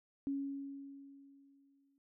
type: tone with exponential decay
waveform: sine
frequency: 277.2 Hz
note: C#4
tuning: in tune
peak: -33 dBFS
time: 0.27-1.98 s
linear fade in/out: 0 ms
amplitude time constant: 370 ms
effects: none